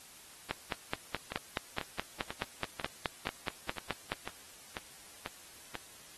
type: two click trains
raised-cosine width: 0.3 ms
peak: -16 / -21 dBFS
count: 18 / 10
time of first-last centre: 0.51-4.119 / 1.32-5.753 s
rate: 4.71 / 2.03 Hz
effects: white hiss -54 dBFS RMS until 6.17 s + AAC 32 kbps